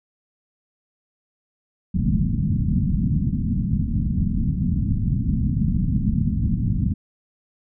white low-pass noise, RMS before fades -21 dBFS, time 1.94-6.94 s, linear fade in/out 10 ms, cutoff 230 Hz, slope 48 dB/octave, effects none

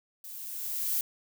violet noise with level ramp, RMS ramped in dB -44 to -28 dBFS, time 0.24-1.01 s, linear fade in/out 2 ms, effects none

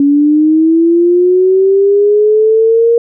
sine linear sweep, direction up, 280 to 470 Hz, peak -5 dBFS, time 0-2.98 s, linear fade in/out 2 ms, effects none

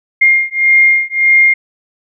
sine beating tone pair, 2121 / 2122.7 Hz, C7 / C7, +23 / +24 cents, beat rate 1.7 Hz, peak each -10 dBFS, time 0.21-1.54 s, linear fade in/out 10 ms, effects none

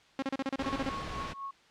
sawtooth tone bursts, 270 Hz, C#4, 45 cents flat, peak -26 dBFS, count 11, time 0.19-0.893 s, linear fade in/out 2 ms, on 33 ms, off 34 ms
pink noise, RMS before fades -39 dBFS, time 0.58-1.34 s, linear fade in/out 20 ms
sine tone with tremolo, 1099 Hz, C#6, 15 cents flat, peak -35 dBFS, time 0.64-1.51 s, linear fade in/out 5 ms, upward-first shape triangle, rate 4 Hz, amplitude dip 85%
effects white hiss -61 dBFS RMS until 1.7 s + low-pass 4000 Hz 12 dB/octave

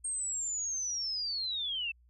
sine linear sweep, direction down, 8570 to 2620 Hz, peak -32 dBFS, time 0.04-1.92 s, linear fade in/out 10 ms, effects added 60 Hz sine -60 dBFS peak until 2.09 s

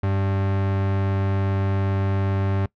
40% pulse tone, 97.5 Hz, G2, 9 cents flat, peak -19 dBFS, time 0.03-2.66 s, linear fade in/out 5 ms, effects noise-tail reverb RT60 0.1 s tail -21 dB re dry + low-pass 2000 Hz 12 dB/octave

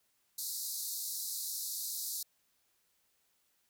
white band-pass noise, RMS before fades -39 dBFS, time 0.38-2.23 s, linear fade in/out 5 ms, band 3900 to 16000 Hz, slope 96 dB/octave, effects white hiss -75 dBFS RMS until 3.69 s

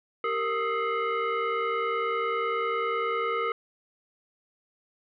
sine tone with frequency modulation, 392 Hz, G4, in tune, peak -25 dBFS, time 0.24-3.52 s, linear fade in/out 2 ms, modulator 854 Hz, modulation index 1.9, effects none

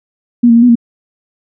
sine tone with pitch steps, 239.6 / 231.4 / 233.7 / 246 / 233.8 Hz, A#3 / A#3 / A#3 / B3 / A#3, +48 / -13 / +5 / -7 / +5 cents, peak -3 dBFS, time 0.43-0.755 s, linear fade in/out 10 ms, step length 65 ms, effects none

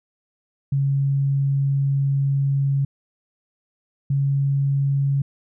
sine tone pair in turn, 138.4 / 138.9 Hz, C#3 / C#3, -2 / +4 cents, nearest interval unison, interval 6 cents, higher second, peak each -17 dBFS, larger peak neither, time 0.72-2.85 / 4.1-5.22 s, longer first, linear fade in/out 5 ms, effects none

